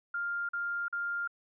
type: tone bursts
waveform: sine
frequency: 1400 Hz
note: F6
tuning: 4 cents sharp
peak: -31 dBFS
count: 3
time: 0.14-1.276 s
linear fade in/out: 5 ms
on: 350 ms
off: 43 ms
effects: none